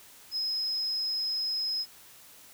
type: tone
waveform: sine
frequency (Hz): 5110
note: D#8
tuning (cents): +45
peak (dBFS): -28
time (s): 0.31-1.86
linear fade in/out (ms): 50
effects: white hiss -53 dBFS RMS until 2.53 s